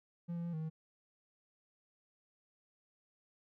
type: tone with pitch steps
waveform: triangle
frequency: 171.5 / 170 / 171.3 / 157.9 / 158.8 Hz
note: F3 / F3 / F3 / D#3 / D#3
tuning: -31 / -46 / -33 / +26 / +36 cents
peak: -35 dBFS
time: 0.28-0.7 s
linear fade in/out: 20 ms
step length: 84 ms
effects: none